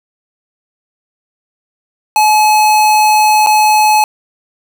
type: tone with dropouts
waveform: square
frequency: 854 Hz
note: G#5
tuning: 48 cents sharp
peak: -7 dBFS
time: 2.16-4.04 s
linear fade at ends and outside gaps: 1 ms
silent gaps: 3.463-3.47 s
effects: none